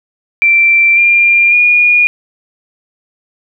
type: tone with pitch steps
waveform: sine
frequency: 2349 / 2393 / 2437 Hz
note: D7 / D7 / D#7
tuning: 0 / +32 / -37 cents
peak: -5 dBFS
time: 0.42-2.07 s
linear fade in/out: 0 ms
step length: 550 ms
effects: none